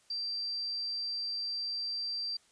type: tone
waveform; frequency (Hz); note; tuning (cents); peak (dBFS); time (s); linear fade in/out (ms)
sine; 4699; D8; 0; -33; 0.1-2.37; 5
effects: white hiss -66 dBFS RMS until 2.51 s + resampled to 22050 Hz